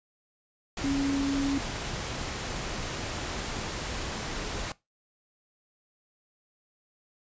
sine tone in noise, 277.2 Hz, C#4, in tune, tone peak -25 dBFS, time 0.84-1.58 s, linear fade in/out 2 ms, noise pink, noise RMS -34 dBFS, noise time 0.77-4.72 s, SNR +6 dB, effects noise-tail reverb RT60 0.2 s tail -20 dB re dry + resampled to 16000 Hz

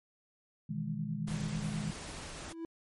sine chord, E major seventh, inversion second, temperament equal, 123.47 / 155.56 / 164.81 / 207.7 Hz, B2 / D#3 / E3 / G#3, 0 / 0 / 0 / 0 cents, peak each -43 / -37 / -41 / -38 dBFS, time 0.69-1.91 s, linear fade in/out 10 ms
pink noise, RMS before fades -44 dBFS, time 1.27-2.53 s, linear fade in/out 10 ms
triangle tone with exponential growth, 329.6 Hz, E4, in tune, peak -33 dBFS, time 2.26-2.65 s, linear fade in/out 1 ms, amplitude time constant 84 ms
effects MP3 48 kbps

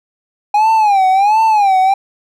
triangle tone with vibrato, 818 Hz, G#5, 26 cents flat, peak -6 dBFS, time 0.54-1.94 s, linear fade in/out 5 ms, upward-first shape sine, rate 1.4 Hz, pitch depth 150 cents each way, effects none

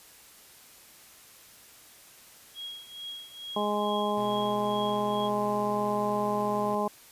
sine tone with tremolo, 3291 Hz, G#7, 16 cents flat, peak -35 dBFS, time 2.54-5.3 s, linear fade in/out 50 ms, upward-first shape triangle, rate 2.3 Hz, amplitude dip 85%
harmonic tone, 207.7 Hz, G#3, in tune, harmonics 1 / 2 / 3 / 4 / 5, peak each -32 / -32 / -32 / -32 / -32 dBFS, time 3.56-6.88 s, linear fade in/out 5 ms
sawtooth tone with pitch glide, 123.47 to 124.33 Hz, B2 to B2, 0 to +12 cents, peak -38 dBFS, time 4.17-6.75 s, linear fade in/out 5 ms, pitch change +12 cents, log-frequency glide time 4.85-4.95 s
effects white hiss -53 dBFS RMS until 7.11 s + resampled to 32000 Hz

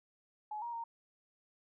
sine tone with pitch steps, 848 / 944 / 926 Hz, G#5 / A#5 / A#5, +36 / +22 / -12 cents, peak -38 dBFS, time 0.51-0.84 s, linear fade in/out 5 ms, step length 110 ms, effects none

